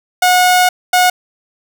sawtooth tone bursts at uneven times, 727 Hz, F#5, 31 cents flat, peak -4 dBFS, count 2, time 0.22-0.69 / 0.93-1.1 s, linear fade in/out 5 ms, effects none

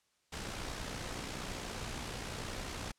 pink noise with amplitude modulation, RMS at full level -39 dBFS, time 0.32-2.92 s, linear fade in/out 10 ms, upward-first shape sine, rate 61.1 Hz, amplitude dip 45%, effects white hiss -75 dBFS RMS until 2.98 s + low-pass 8000 Hz 12 dB/octave

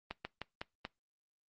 slowing click train, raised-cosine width 0.3 ms, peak -23 dBFS, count 5, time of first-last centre 0.11-0.851 s, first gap 140 ms, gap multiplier 1.19, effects noise-tail reverb RT60 0.2 s tail -23 dB re dry + Opus 24 kbps

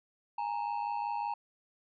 triangle ring-modulated tone, 879 Hz, A5, 2 cents flat, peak -27 dBFS, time 0.38-1.34 s, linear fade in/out 5 ms, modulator 52.6 Hz, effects resampled to 11025 Hz

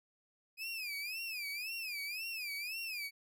30% pulse tone with vibrato, 2489 Hz, D#7, in tune, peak -36 dBFS, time 0.57-3.11 s, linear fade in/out 50 ms, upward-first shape sine, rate 1.9 Hz, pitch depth 170 cents each way, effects none

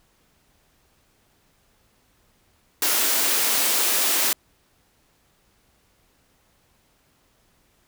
white high-pass noise, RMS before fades -21 dBFS, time 2.82-4.33 s, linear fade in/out 2 ms, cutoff 240 Hz, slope 24 dB/octave, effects pink hiss -63 dBFS RMS until 7.87 s

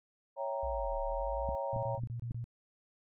sine chord, C# diminished seventh, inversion none, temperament equal, 554.4 / 659.3 / 784 / 932.3 Hz, C#5 / E5 / G5 / Bb5, 0 / 0 / 0 / 0 cents, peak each -36 / -42 / -42 / -39 dBFS, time 0.36-2 s, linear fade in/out 50 ms
sine linear two-way sweep, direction down then up, 65.41 to 34.34 to 65.41 Hz, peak -38 dBFS, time 0.63-1.55 s, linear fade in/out 0 ms, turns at 1.01 s
click train, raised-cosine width 5 ms, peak -28 dBFS, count 4, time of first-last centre 1.49-2.31 s, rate 3.66 Hz
sine tone bursts, 118.3 Hz, A#2, 26 cents sharp, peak -36 dBFS, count 6, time 1.73-2.442 s, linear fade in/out 0 ms, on 97 ms, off 26 ms
effects none

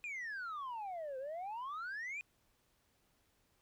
sine exponential two-way sweep, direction down then up, 2491 to 510 to 2491 Hz, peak -38 dBFS, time 0.04-2.21 s, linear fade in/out 0 ms, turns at 1.18 s, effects tanh soft clip ceiling -39 dBFS + pink hiss -75 dBFS RMS until 3.61 s

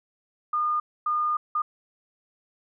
sine tone bursts at uneven times, 1217 Hz, D#6, 39 cents flat, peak -22 dBFS, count 3, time 0.53-0.8 / 1.06-1.37 / 1.55-1.62 s, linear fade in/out 5 ms, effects none

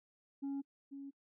sine tone with echo, 277.2 Hz, C#4, in tune, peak -34 dBFS, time 0.42-0.62 s, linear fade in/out 20 ms, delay 490 ms, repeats 1, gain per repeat -10 dB, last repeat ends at 1.11 s, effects noise-tail reverb RT60 0.1 s tail -26 dB re dry + tanh soft clip ceiling -36 dBFS

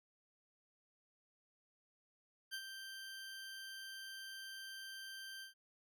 20% pulse tone with ADSR envelope, 1568 Hz, G6, in tune, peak -36 dBFS, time 2.51-5.54 s, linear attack 30 ms, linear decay 67 ms, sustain -7 dB, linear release 120 ms, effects none

